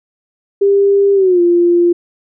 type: tone with pitch glide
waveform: sine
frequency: 398.7 to 347.1 Hz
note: G4 to F4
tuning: +29 to -11 cents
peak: -7 dBFS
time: 0.61-1.93 s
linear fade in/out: 10 ms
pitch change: -240 cents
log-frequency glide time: 1.14-1.41 s
effects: none